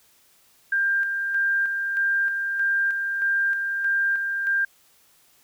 sine tone with tremolo, 1593 Hz, G6, 27 cents sharp, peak -19 dBFS, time 0.72-4.65 s, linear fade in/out 5 ms, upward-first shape square, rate 1.6 Hz, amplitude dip 40%, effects white hiss -59 dBFS RMS until 5.43 s

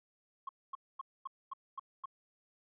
sine tone bursts, 1080 Hz, C#6, 45 cents flat, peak -37 dBFS, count 7, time 0.47-2.057 s, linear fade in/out 5 ms, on 21 ms, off 240 ms, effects tanh soft clip ceiling -34 dBFS

